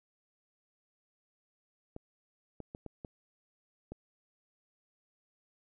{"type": "clicks", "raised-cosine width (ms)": 2, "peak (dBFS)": -29, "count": 6, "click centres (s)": [1.964, 2.603, 2.749, 2.863, 3.048, 3.92], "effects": []}